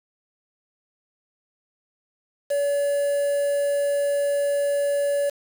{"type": "tone with quantisation", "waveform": "triangle", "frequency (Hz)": 570, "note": "C#5", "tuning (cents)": 48, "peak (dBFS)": -18, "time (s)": [2.5, 5.3], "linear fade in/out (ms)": 10, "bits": 6, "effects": []}